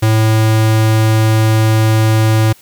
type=tone; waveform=square; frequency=110 Hz; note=A2; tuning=in tune; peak=-9 dBFS; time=0.02-2.53 s; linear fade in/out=10 ms; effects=white hiss -45 dBFS RMS until 2.61 s